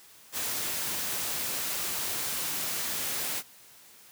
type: noise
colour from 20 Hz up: white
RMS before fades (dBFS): -32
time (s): 0.32-3.43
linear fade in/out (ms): 50
effects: white hiss -54 dBFS RMS until 4.11 s + high-pass 80 Hz 12 dB/octave